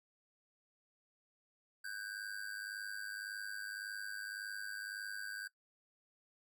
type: ring-modulated tone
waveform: square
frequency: 1557 Hz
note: G6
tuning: 12 cents flat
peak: -40 dBFS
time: 1.84-5.48 s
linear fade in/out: 10 ms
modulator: 50.9 Hz
effects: noise-tail reverb RT60 0.1 s tail -19 dB re dry